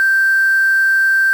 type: tone with quantisation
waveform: sine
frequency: 1568 Hz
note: G6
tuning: in tune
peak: -10 dBFS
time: 0-1.33 s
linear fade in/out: 0 ms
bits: 5
effects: none